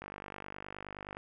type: click train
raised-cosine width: 0.5 ms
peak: -27 dBFS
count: 58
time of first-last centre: 0.02-1.169 s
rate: 49.6 Hz
effects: none